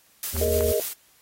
blue noise with tremolo, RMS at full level -29 dBFS, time 0.23-0.93 s, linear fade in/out 0 ms, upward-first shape square, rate 6.9 Hz, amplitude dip 35%
harmonic tone, 78.6 Hz, D#2, 18 cents sharp, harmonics 1 / 3 / 5 / 7, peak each -27 / -37 / -41 / -44 dBFS, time 0.33-0.73 s, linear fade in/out 20 ms
clicks, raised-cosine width 0.5 ms, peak -19 dBFS, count 2, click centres 0.366 / 0.608 s
sine chord, Ab suspended second, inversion none, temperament equal, 415.3 / 466.2 / 622.3 Hz, Ab4 / Bb4 / Eb5, 0 / 0 / 0 cents, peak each -26 dBFS, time 0.41-0.8 s, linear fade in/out 2 ms
effects white hiss -59 dBFS RMS until 1.21 s + AAC 48 kbps

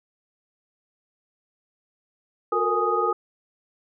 sine tone cluster, 363.8 / 450.2 / 469.4 / 828 / 1245 Hz, F#4 / A4 / A#4 / G#5 / D#6, -29 / +40 / +12 / -5 / +1 cents, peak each -28 / -27 / -28 / -29 / -23 dBFS, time 2.52-3.13 s, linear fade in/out 5 ms, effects none

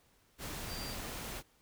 sine tone in noise, 4718 Hz, D8, 7 cents sharp, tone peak -45 dBFS, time 0.67-0.96 s, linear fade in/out 50 ms, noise pink, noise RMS -42 dBFS, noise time 0.38-1.43 s, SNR -6 dB, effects pink hiss -69 dBFS RMS until 1.61 s

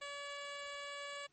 10% pulse tone, 570 Hz, C#5, 48 cents sharp, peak -35 dBFS, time 0.01-1.27 s, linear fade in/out 10 ms, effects pink hiss -75 dBFS RMS until 1.32 s + MP3 32 kbps

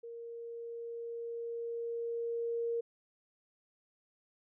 sine tone with level ramp, 466.2 Hz, A#4, in tune, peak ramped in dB -43 to -31 dBFS, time 0.03-2.81 s, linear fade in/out 10 ms, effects none

